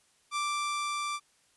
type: tone with level ramp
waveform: sawtooth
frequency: 1174.7 Hz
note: D6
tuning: in tune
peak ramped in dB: -25 to -28 dBFS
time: 0.31-1.2 s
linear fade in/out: 50 ms
effects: white hiss -67 dBFS RMS until 1.56 s + resampled to 24000 Hz